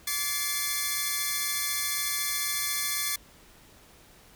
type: tone cluster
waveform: 5% pulse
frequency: 1156 / 1727 / 2093 Hz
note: D6 / A6 / C7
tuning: -28 / -33 / 0 cents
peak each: -21 dBFS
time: 0.07-3.16 s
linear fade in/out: 5 ms
effects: pink hiss -55 dBFS RMS until 4.35 s